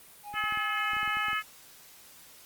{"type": "tone with vibrato", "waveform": "triangle", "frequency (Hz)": 820, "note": "G#5", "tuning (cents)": -22, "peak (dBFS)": -37, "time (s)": [0.23, 1.35], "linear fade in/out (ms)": 50, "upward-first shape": "square", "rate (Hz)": 1.4, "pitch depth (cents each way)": 11}
{"type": "harmonic tone", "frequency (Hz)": 427.4, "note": "G#4", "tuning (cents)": 50, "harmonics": [3, 4, 5, 6, 7], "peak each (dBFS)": [-31, -33, -35, -37, -38], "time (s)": [0.33, 1.43], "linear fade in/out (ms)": 50}
{"type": "clicks", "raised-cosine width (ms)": 3, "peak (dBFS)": -35, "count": 11, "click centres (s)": [0.34, 0.439, 0.524, 0.574, 0.934, 0.967, 1.031, 1.077, 1.17, 1.284, 1.331]}
{"effects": ["white hiss -53 dBFS RMS until 2.45 s", "Opus 32 kbps"]}